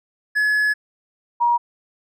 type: tone pair in turn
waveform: triangle / sine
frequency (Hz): 1700 / 952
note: G#6 / A#5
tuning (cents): +40 / +36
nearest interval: minor seventh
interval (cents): 1004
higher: first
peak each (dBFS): -14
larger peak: neither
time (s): 0.35-0.74 / 1.4-1.58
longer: first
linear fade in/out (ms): 20
effects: none